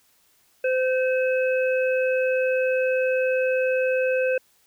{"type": "harmonic tone", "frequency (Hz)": 515, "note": "C5", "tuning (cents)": -28, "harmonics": [1, 3, 5], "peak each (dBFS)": [-20, -30, -30], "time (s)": [0.64, 4.38], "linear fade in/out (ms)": 5, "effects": ["white hiss -62 dBFS RMS until 4.66 s"]}